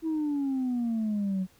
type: exponential sweep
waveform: sine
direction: down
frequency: 327.2 to 183.5 Hz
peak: -24 dBFS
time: 0.02-1.47 s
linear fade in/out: 50 ms
effects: tanh soft clip ceiling -24 dBFS + pink hiss -61 dBFS RMS until 1.59 s